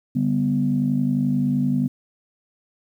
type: chord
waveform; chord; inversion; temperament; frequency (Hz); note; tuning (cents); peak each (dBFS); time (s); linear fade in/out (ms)
sine; G major; second; equal with one note detuned; 143.98 / 196 / 246.9; D3 / G3 / B3; -34 / 0 / 0; -23 / -24 / -20; 0.15-1.88; 10
effects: tanh soft clip ceiling -9 dBFS + 9-bit